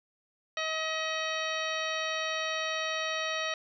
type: harmonic tone with a mistuned harmonic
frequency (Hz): 635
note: D#5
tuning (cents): +35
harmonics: 1 / 2 / 3 / 4 / 5 / 6 / 7 / 9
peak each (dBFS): -36 / -37 / -36 / -38 / -40 / -39 / -44 / -45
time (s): 0.57-3.54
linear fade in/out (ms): 2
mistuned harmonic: 5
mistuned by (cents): -49
effects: none